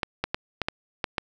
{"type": "clicks", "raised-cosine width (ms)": 0.3, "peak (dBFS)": -9, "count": 7, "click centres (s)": [0.032, 0.24, 0.345, 0.617, 0.685, 1.042, 1.182], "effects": []}